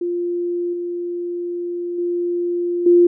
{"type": "tone with level steps", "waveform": "sine", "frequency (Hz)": 349.3, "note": "F4", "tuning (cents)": 0, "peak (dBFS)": [-19, -22, -18, -8], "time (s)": [0.01, 3.07], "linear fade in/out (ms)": 5, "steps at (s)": [0.73, 1.98, 2.86], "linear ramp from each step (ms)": 5, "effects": []}